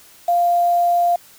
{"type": "tone with quantisation", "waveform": "sine", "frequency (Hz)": 697, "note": "F5", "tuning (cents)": -4, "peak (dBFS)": -13, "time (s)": [0.28, 1.16], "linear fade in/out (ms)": 5, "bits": 6, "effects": ["white hiss -47 dBFS RMS until 1.38 s"]}